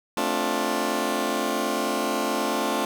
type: chord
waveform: 15% pulse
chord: D minor seventh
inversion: second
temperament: just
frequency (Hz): 220.2 / 264.3 / 293.7 / 352.4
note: A3 / C4 / D4 / F4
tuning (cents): +2 / +18 / 0 / +16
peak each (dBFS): -23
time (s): 0.17-2.85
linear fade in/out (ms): 2
effects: none